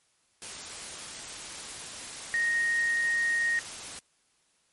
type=tone in noise; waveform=sine; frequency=1864.7 Hz; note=A#6; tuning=in tune; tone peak=-24 dBFS; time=2.34-3.59 s; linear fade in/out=0 ms; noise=white; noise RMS=-40 dBFS; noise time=0.42-3.99 s; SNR=+13 dB; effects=white hiss -69 dBFS RMS until 4.72 s + MP3 48 kbps